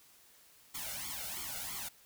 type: noise with flanger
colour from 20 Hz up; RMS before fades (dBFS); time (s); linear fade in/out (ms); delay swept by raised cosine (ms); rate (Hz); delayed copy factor
white; -41; 0.74-1.89; 10; 0.9 to 1.42; 3; +0.95
effects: white hiss -62 dBFS RMS until 2.05 s